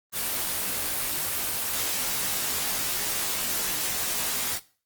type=noise with comb filter; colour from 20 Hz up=white; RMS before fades=-28 dBFS; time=0.12-4.6 s; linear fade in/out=50 ms; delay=18 ms; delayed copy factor=-0.95; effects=noise-tail reverb RT60 0.4 s tail -19 dB re dry + Opus 24 kbps